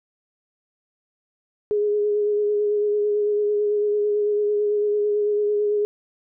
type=tone with vibrato; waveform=sine; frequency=416.1 Hz; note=G#4; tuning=3 cents sharp; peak=-18 dBFS; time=1.71-5.85 s; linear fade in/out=0 ms; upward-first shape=sine; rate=9 Hz; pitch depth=19 cents each way; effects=none